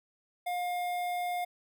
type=tone with notch filter; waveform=square; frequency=711 Hz; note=F5; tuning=31 cents sharp; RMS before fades=-33 dBFS; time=0.46-1.45 s; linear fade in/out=10 ms; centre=5900 Hz; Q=0.86; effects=none